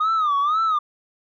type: tone with vibrato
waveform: sine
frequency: 1221 Hz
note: D#6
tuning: 33 cents flat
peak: -15 dBFS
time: 0-0.79 s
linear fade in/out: 10 ms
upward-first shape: sine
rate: 2 Hz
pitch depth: 150 cents each way
effects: tanh soft clip ceiling -16 dBFS